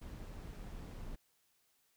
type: noise with amplitude modulation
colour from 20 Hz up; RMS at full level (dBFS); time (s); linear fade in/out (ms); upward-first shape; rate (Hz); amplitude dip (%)
brown; -45; 0.01-1.16; 10; sine; 190; 40
effects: white hiss -75 dBFS RMS until 1.96 s